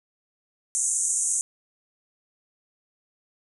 white band-pass noise, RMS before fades -25 dBFS, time 0.75-1.41 s, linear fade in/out 0 ms, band 6300 to 9600 Hz, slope 96 dB/octave, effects none

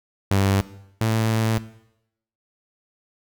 sawtooth tone pair in turn, 98 / 111.37 Hz, G2 / A2, 0 / +21 cents, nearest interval major second, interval 221 cents, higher second, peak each -13 / -15 dBFS, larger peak first, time 0.31-0.61 / 1.01-1.58 s, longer second, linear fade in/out 0 ms, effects noise-tail reverb RT60 0.8 s tail -17 dB re dry

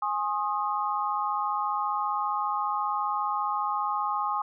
sine chord, Ab major, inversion none, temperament equal with one note detuned, 830.6 / 1069.7 / 1244.5 Hz, Ab5 / C6 / Eb6, 0 / +38 / 0 cents, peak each -30 dBFS, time 0.02-4.42 s, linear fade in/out 5 ms, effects none

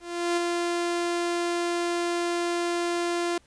sawtooth tone with ADSR envelope, 345.7 Hz, F4, 18 cents flat, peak -18 dBFS, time 0-3.38 s, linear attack 370 ms, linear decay 13 ms, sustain -3 dB, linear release 4 ms, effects pink hiss -61 dBFS RMS until 3.46 s + resampled to 22050 Hz

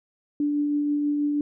sine tone with tremolo, 292.4 Hz, D4, 7 cents flat, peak -20 dBFS, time 0.4-1.41 s, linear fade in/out 2 ms, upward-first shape triangle, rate 6.2 Hz, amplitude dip 25%, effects none

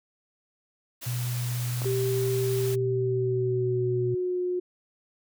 white noise, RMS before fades -38 dBFS, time 1.01-2.76 s, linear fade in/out 20 ms
sine tone, 122.1 Hz, B2, 19 cents flat, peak -27 dBFS, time 1.06-4.15 s, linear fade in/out 10 ms
clicks, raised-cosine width 1 ms, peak -23 / -25 dBFS, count 2, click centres 1.819 / 1.846 s
sine tone with pitch glide, 390.6 to 360.3 Hz, G4 to F#4, -6 to -46 cents, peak -25 dBFS, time 1.85-4.6 s, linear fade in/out 10 ms, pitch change -140 cents, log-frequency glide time 2.71-4.42 s
effects none

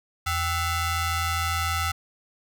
sawtooth ring-modulated tone, 698.5 Hz, F5, in tune, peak -17 dBFS, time 0.26-1.92 s, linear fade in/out 10 ms, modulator 615 Hz, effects none

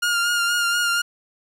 sawtooth tone with vibrato, 1412 Hz, F6, 19 cents sharp, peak -15 dBFS, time 0.02-1.02 s, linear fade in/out 10 ms, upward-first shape sine, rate 4.2 Hz, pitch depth 27 cents each way, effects low-pass 12000 Hz 12 dB/octave + 9-bit

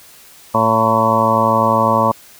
harmonic tone with a mistuned harmonic, 112 Hz, A2, 31 cents sharp, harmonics 1 / 2 / 3 / 4 / 5 / 6 / 7 / 8 / 9 / 10, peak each -23 / -20 / -28 / -26 / -18 / -22 / -28 / -18 / -17 / -18 dBFS, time 0.54-2.12 s, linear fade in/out 10 ms, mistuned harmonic 8, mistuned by +23 cents, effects white hiss -43 dBFS RMS until 2.39 s

